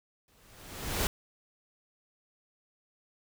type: noise with exponential growth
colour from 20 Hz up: pink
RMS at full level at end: -27 dBFS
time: 0.28-1.07 s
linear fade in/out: 1 ms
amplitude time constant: 170 ms
effects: none